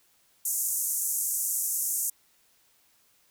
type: band-pass noise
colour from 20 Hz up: white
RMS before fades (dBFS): -29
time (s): 0.45-2.1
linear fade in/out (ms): 5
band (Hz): 6400 to 14000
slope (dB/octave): 48
effects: white hiss -65 dBFS RMS until 3.3 s